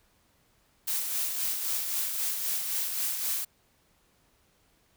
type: noise with tremolo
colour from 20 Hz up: blue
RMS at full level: -29 dBFS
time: 0.87-3.45 s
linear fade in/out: 10 ms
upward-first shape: sine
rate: 3.8 Hz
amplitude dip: 40%
effects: pink hiss -67 dBFS RMS until 4.96 s